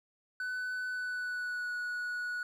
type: tone with pitch glide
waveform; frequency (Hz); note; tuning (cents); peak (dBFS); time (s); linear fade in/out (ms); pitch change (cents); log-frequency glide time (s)
triangle; 1501 to 1465; F#6 to F#6; +24 to -18; -32; 0.4-2.43; 2; -42; 0.86-1.74
effects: none